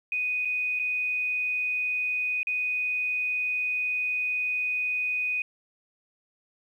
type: tone with dropouts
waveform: sine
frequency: 2489 Hz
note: D#7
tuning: in tune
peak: -25 dBFS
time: 0.12-5.42 s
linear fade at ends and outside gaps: 2 ms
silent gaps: 0.45-0.454 / 0.791-0.796 / 2.431-2.47 s
effects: 10-bit